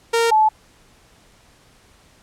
sawtooth / sine tone pair in turn, 462 / 865.6 Hz, A#4 / A5, -16 / -29 cents, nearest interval major seventh, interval 1087 cents, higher second, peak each -11 dBFS, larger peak neither, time 0.13-0.31 / 0.31-0.49 s, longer neither, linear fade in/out 10 ms, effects pink hiss -53 dBFS RMS until 2.22 s + low-pass 10000 Hz 12 dB/octave

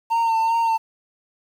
triangle tone with vibrato, 909 Hz, A#5, 44 cents flat, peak -15 dBFS, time 0.1-0.78 s, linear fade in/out 20 ms, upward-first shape sine, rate 2.6 Hz, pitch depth 28 cents each way, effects 8-bit

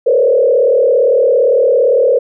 sine tone with frequency modulation, 509 Hz, C5, 48 cents flat, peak -7 dBFS, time 0.06-2.19 s, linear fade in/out 10 ms, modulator 37.6 Hz, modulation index 1.5, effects none

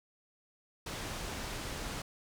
pink low-pass noise, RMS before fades -40 dBFS, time 0.86-2.02 s, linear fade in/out 5 ms, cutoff 8600 Hz, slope 12 dB/octave, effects none

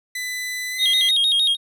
sawtooth tone with pitch glide, 2000 to 2033 Hz, B6 to B6, +21 to +50 cents, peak -22 dBFS, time 0.15-1.11 s, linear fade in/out 5 ms, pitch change +29 cents, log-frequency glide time 0.71-0.77 s
triangle tone with vibrato, 3484 Hz, A7, 18 cents flat, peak -14 dBFS, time 0.78-1.57 s, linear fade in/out 50 ms, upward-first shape square, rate 6.5 Hz, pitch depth 120 cents each way
effects none

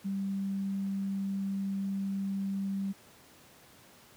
sine tone, 195.7 Hz, G3, 3 cents flat, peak -30 dBFS, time 0.04-2.93 s, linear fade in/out 20 ms, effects pink hiss -57 dBFS RMS until 4.16 s + high-pass 100 Hz 12 dB/octave

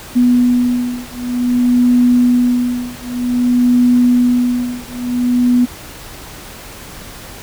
sine beating tone pair, 245.4 / 245.93 Hz, B3 / B3, -11 / -7 cents, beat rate 0.53 Hz, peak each -13 dBFS, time 0.15-5.66 s, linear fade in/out 20 ms, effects pink hiss -33 dBFS RMS until 7.42 s

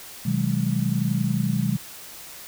sine chord, G# minor seventh, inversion first, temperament just, 124.59 / 155.74 / 186.89 / 207.7 Hz, B2 / D#3 / F#3 / G#3, +16 / +2 / +18 / 0 cents, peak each -26 dBFS, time 0.25-1.77 s, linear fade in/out 10 ms, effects white hiss -41 dBFS RMS until 2.47 s

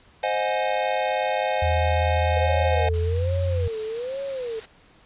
square chord, Ab dominant seventh, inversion first, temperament equal with one note detuned, 523.3 / 622.3 / 725.6 / 830.6 Hz, C5 / Eb5 / Gb5 / Ab5, 0 / 0 / -34 / 0 cents, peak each -28 dBFS, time 0.23-2.89 s, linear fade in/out 5 ms
sine tone with pitch glide, 82.41 to 88.32 Hz, E2 to F2, 0 to +20 cents, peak -21 dBFS, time 1.62-3.68 s, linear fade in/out 5 ms, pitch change +120 cents, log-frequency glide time 2.97-3.22 s
sine tone with vibrato, 490 Hz, B4, 14 cents flat, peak -27 dBFS, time 2.36-4.6 s, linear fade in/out 10 ms, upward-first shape sine, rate 1.2 Hz, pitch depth 210 cents each way
white noise, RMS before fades -40 dBFS, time 2.93-4.66 s, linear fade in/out 10 ms
effects pink hiss -55 dBFS RMS until 5.05 s + resampled to 8000 Hz

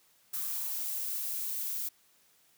violet noise with high-pass filter sweep, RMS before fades -35 dBFS, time 0.33-1.89 s, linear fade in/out 10 ms, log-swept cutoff 1300 to 210 Hz, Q 5.9, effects white hiss -66 dBFS RMS until 2.57 s + high-pass 80 Hz 12 dB/octave

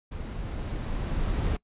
brown noise with level ramp, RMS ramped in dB -36 to -26 dBFS, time 0.11-1.57 s, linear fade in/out 10 ms, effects noise-tail reverb RT60 0.1 s tail -23 dB re dry + resampled to 8000 Hz

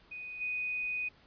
sine tone with level steps, 2489 Hz, D#7, in tune, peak -40 / -32 dBFS, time 0.11-1.09 s, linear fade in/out 10 ms, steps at 0.4 s, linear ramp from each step 20 ms, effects pink hiss -62 dBFS RMS until 1.26 s + resampled to 11025 Hz

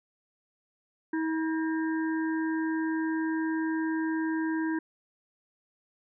harmonic tone with a mistuned harmonic, 320.2 Hz, D#4, 50 cents sharp, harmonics 1 / 3 / 5 / 6, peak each -27 / -39 / -38 / -44 dBFS, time 1.13-4.79 s, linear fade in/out 5 ms, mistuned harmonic 6, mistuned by -78 cents, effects none

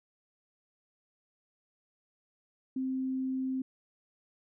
sine tone, 261.6 Hz, C4, in tune, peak -30 dBFS, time 2.76-3.62 s, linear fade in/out 5 ms, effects none

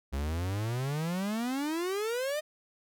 45% pulse exponential sweep, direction up, 66 to 622.3 Hz, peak -30 dBFS, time 0.12-2.41 s, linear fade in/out 20 ms, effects none

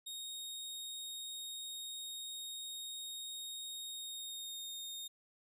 sawtooth tone with pitch glide, 3729 to 3693 Hz, A#7 to A#7, 0 to -17 cents, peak -40 dBFS, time 0.06-5.08 s, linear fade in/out 10 ms, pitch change -17 cents, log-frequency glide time 3.84-4.71 s, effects none

